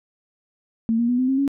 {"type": "tone with pitch steps", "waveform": "sine", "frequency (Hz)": [226.4, 235.9, 245.8, 256, 266.8, 277.9], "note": ["A3", "A#3", "B3", "C4", "C4", "C#4"], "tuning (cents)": [50, 21, -8, -38, 34, 4], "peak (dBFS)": -17, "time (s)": [0.89, 1.478], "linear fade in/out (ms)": 0, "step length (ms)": 98, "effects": []}